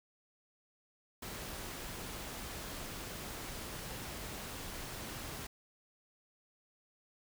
pink noise, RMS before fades -44 dBFS, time 1.22-5.47 s, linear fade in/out 5 ms, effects none

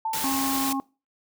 sine tone with exponential decay, 888 Hz, A5, 16 cents sharp, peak -23 dBFS, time 0.05-0.65 s, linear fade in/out 5 ms, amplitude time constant 130 ms
white noise, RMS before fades -29 dBFS, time 0.13-0.73 s, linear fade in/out 5 ms
harmonic tone, 271 Hz, C#4, 39 cents flat, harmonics 1 / 3 / 4, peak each -26 / -31 / -32 dBFS, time 0.24-0.8 s, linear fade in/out 0 ms
effects noise-tail reverb RT60 0.3 s tail -22 dB re dry

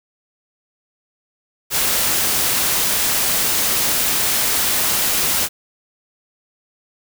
white noise, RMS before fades -18 dBFS, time 1.7-5.49 s, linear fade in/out 50 ms, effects none

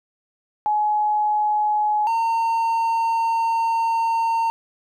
sine / triangle tone pair in turn, 844 / 912.7 Hz, G#5 / A#5, +28 / -37 cents, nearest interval minor second, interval 135 cents, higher second, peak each -17 / -16 dBFS, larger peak second, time 0.66-2.07 / 2.07-4.5 s, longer second, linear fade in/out 0 ms, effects none

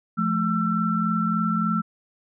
sine tone cluster, 174.4 / 217.8 / 1341 Hz, F3 / A3 / E6, -2 / -17 / +29 cents, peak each -25 / -24 / -25 dBFS, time 0.17-1.82 s, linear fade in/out 20 ms, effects none

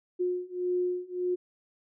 sine beating tone pair, 359.1 / 360.8 Hz, F4 / F#4, +48 / -44 cents, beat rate 1.7 Hz, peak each -31 / -30 dBFS, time 0.19-1.36 s, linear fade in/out 20 ms, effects none

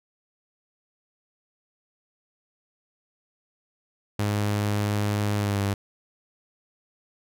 sawtooth tone with pitch glide, 103.6 to 100.07 Hz, G#2 to G2, -4 to +36 cents, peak -19 dBFS, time 4.19-5.74 s, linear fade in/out 5 ms, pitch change -60 cents, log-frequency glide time 5.37-5.59 s, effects none

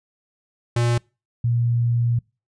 square / sine tone pair in turn, 119.1 / 118.67 Hz, A#2 / A#2, +38 / +31 cents, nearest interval unison, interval 7 cents, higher first, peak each -18 / -17 dBFS, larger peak second, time 0.76-0.98 / 1.44-2.19 s, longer second, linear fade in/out 5 ms, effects noise-tail reverb RT60 0.3 s tail -26 dB re dry + resampled to 22050 Hz

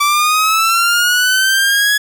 sawtooth linear sweep, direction up, 1155 to 1688 Hz, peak -7 dBFS, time 0-1.98 s, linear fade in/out 10 ms, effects none

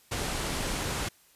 pink low-pass noise, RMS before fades -32 dBFS, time 0.11-1.09 s, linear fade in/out 10 ms, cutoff 11000 Hz, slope 24 dB/octave, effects white hiss -61 dBFS RMS until 1.35 s + resampled to 32000 Hz

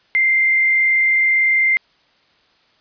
sine tone with frequency modulation, 2093 Hz, C7, in tune, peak -12 dBFS, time 0.15-1.77 s, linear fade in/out 0 ms, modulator 39.3 Hz, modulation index 0.57, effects white hiss -57 dBFS RMS until 2.8 s + resampled to 11025 Hz

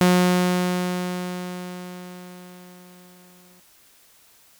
sawtooth tone with exponential decay, 180 Hz, F#3, 47 cents flat, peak -10 dBFS, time 0.01-3.6 s, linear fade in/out 0 ms, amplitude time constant 780 ms, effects white hiss -55 dBFS RMS until 4.59 s

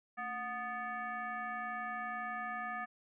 sine tone with frequency modulation, 1234 Hz, D#6, 15 cents flat, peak -37 dBFS, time 0.17-2.86 s, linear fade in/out 20 ms, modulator 506 Hz, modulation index 1.4, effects none

